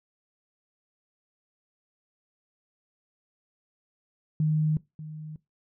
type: tone with echo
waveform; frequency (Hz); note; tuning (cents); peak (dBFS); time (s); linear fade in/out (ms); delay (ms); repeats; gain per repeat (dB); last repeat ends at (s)
sine; 154.5; D#3; -12; -21; 4.4-4.77; 2; 590; 1; -15; 5.36
effects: noise-tail reverb RT60 0.2 s tail -20 dB re dry